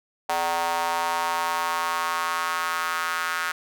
square tone with high-pass filter sweep, 84.4 Hz, E2, 41 cents sharp, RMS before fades -26 dBFS, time 0.29-3.52 s, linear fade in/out 5 ms, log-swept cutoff 780 to 1400 Hz, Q 3.3, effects none

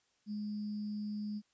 sine tone with sample-and-hold, 209.5 Hz, G#3, 15 cents sharp, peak -36 dBFS, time 0.26-1.42 s, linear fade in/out 50 ms, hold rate 4900 Hz, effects white hiss -75 dBFS RMS until 1.53 s + resampled to 16000 Hz

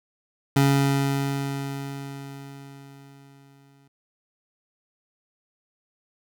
25% pulse tone with exponential decay, 138.59 Hz, C#3, in tune, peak -12 dBFS, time 0.56-3.88 s, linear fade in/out 5 ms, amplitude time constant 720 ms, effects none

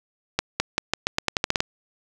accelerating click train, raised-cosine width 0.2 ms, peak -3 dBFS, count 12, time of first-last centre 0.39-1.605 s, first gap 210 ms, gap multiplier 0.86, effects none

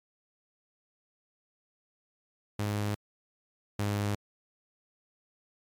sawtooth tone pair in turn, 103.83 / 102.64 Hz, G#2 / G#2, 0 / -20 cents, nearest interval unison, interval 20 cents, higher first, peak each -25 / -24 dBFS, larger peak second, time 2.59-2.95 / 3.79-4.15 s, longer neither, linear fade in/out 5 ms, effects MP3 96 kbps

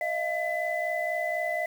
sine tone cluster, 626 / 690 / 2005 Hz, D#5 / F5 / B6, +10 / -21 / +26 cents, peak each -31 dBFS, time 0.01-1.66 s, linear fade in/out 2 ms, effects 8-bit

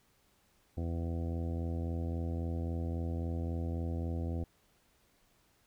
harmonic tone, 83.7 Hz, E2, 27 cents sharp, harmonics 1 / 2 / 3 / 4 / 5 / 6 / 7 / 8 / 9, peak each -34 / -42 / -42 / -45 / -53 / -48 / -55 / -53 / -55 dBFS, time 0.77-4.44 s, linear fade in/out 5 ms, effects pink hiss -70 dBFS RMS until 5.66 s

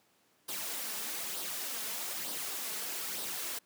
white noise with flanger, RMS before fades -38 dBFS, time 0.48-3.59 s, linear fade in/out 10 ms, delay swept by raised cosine 0.21 to 4.71 ms, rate 1.1 Hz, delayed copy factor +0.5, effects pink hiss -69 dBFS RMS until 3.65 s + high-pass 200 Hz 12 dB/octave

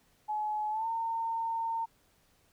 sine tone with pitch glide, 850 to 911 Hz, G#5 to A#5, +40 to -40 cents, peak -30 dBFS, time 0.28-1.86 s, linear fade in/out 20 ms, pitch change +120 cents, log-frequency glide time 0.7-0.88 s, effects pink hiss -68 dBFS RMS until 2.52 s

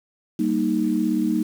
sine chord, Eb major, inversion first, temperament equal, 196 / 233.1 / 311.1 Hz, G3 / Bb3 / Eb4, 0 / 0 / 0 cents, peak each -25 / -23 / -22 dBFS, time 0.39-1.43 s, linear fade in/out 5 ms, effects 7-bit

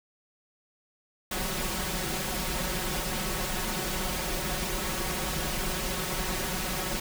pink noise with comb filter, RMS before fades -31 dBFS, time 1.31-7 s, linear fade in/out 5 ms, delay 5.4 ms, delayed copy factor +1, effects none

